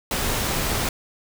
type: noise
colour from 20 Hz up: pink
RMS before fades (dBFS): -24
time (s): 0.11-0.89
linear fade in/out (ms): 2
effects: none